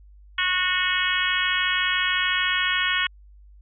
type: harmonic tone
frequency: 366.2 Hz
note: F#4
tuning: 18 cents flat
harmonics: 3 / 4 / 5 / 6 / 7 / 8 / 9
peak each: -30 / -27 / -26 / -28 / -31 / -28 / -29 dBFS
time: 0.38-3.07 s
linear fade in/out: 5 ms
effects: added 50 Hz sine -46 dBFS peak until 3.61 s